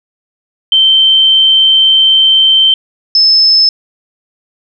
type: tone pair in turn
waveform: sine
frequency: 3112 / 5234 Hz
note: G7 / E8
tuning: -13 / -13 cents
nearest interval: major sixth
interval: 900 cents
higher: second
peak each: -4 dBFS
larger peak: neither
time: 0.72-2.74 / 3.15-3.69 s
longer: first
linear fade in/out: 2 ms
effects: none